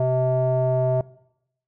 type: tone with low-pass filter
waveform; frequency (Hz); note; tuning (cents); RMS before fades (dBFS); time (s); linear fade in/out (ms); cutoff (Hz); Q
square; 128.5; C3; -31; -21; 0-1.01; 2; 690; 9.2
effects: noise-tail reverb RT60 0.8 s tail -20 dB re dry